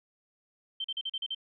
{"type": "tone bursts", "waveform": "sine", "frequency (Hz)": 3121, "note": "G7", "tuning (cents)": -8, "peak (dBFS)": -31, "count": 7, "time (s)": [0.8, 1.348], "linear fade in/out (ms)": 5, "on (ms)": 44, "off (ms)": 40, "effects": []}